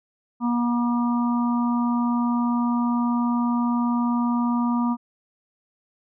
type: harmonic tone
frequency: 239.5 Hz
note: A#3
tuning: 47 cents sharp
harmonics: 1 / 3 / 4 / 5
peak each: -20 / -36 / -29 / -32 dBFS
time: 0.4-4.97 s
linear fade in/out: 50 ms
effects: none